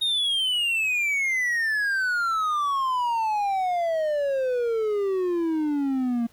triangle exponential sweep, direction down, 3737 to 229.8 Hz, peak -20 dBFS, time 0.01-6.27 s, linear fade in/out 10 ms, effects pink hiss -58 dBFS RMS until 6.32 s

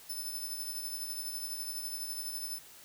5% pulse tone with tremolo, 5274 Hz, E8, in tune, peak -29 dBFS, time 0.09-2.59 s, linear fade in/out 10 ms, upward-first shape triangle, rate 12 Hz, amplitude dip 50%, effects white hiss -54 dBFS RMS until 2.84 s

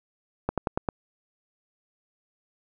slowing click train, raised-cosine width 1 ms, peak -11 dBFS, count 5, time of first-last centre 0.49-0.888 s, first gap 87 ms, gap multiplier 1.09, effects none

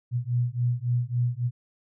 sine beating tone pair, 120 / 123.6 Hz, B2 / B2, -49 / +2 cents, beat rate 3.6 Hz, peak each -26 dBFS, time 0.11-1.51 s, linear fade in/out 50 ms, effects none

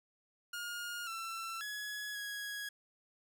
sawtooth tone with pitch steps, 1423 / 1342 / 1685 / 1662 Hz, F6 / E6 / G#6 / G#6, +32 / +31 / +25 / +1 cents, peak -36 dBFS, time 0.53-2.69 s, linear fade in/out 5 ms, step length 540 ms, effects none

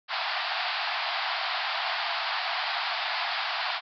pink band-pass noise, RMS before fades -30 dBFS, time 0.08-3.81 s, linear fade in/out 50 ms, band 660 to 4900 Hz, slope 96 dB/octave, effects none

